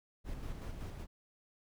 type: noise with tremolo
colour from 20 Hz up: brown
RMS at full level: -41 dBFS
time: 0.24-1.07 s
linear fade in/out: 50 ms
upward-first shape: square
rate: 5.3 Hz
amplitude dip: 35%
effects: none